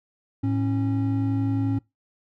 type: tone pair together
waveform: triangle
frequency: 108.38 / 273.9 Hz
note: A2 / C#4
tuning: -26 / -21 cents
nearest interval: octave + major third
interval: 1605 cents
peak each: -22 dBFS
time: 0.43-1.79 s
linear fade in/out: 10 ms
effects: noise-tail reverb RT60 0.2 s tail -23 dB re dry